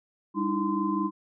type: tone cluster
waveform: sine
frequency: 200 / 300.1 / 325.3 / 1032 Hz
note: G3 / D4 / E4 / C6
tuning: +35 / +38 / -23 / -24 cents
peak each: -30 dBFS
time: 0.34-1.11 s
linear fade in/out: 50 ms
effects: none